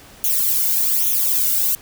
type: noise with flanger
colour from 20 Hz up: violet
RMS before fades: -18 dBFS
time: 0.24-1.75 s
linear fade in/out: 0 ms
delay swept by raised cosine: 0.3 to 1.4 ms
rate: 1.2 Hz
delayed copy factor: +0.85
effects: pink hiss -44 dBFS RMS until 1.81 s